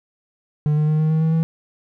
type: tone with pitch steps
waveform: triangle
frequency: 150 / 152.01 / 154.04 / 156.1 / 158.19 / 160.3 / 162.45 Hz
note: D3 / D#3 / D#3 / D#3 / D#3 / E3 / E3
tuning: +37 / -40 / -17 / +6 / +29 / -48 / -25 cents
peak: -13 dBFS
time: 0.66-1.43 s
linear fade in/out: 0 ms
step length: 110 ms
effects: none